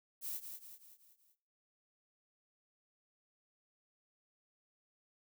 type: noise with echo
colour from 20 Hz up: violet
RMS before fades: -41 dBFS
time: 0.21-0.41 s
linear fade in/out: 50 ms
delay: 190 ms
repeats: 5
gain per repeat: -6 dB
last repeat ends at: 1.36 s
effects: noise-tail reverb RT60 0.5 s tail -19 dB re dry